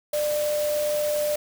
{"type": "tone in noise", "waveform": "sine", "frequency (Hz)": 596, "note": "D5", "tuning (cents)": 25, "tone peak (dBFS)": -22, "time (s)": [0.13, 1.36], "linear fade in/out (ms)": 5, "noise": "white", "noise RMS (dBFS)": -34, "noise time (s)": [0.13, 1.36], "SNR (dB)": 9, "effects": []}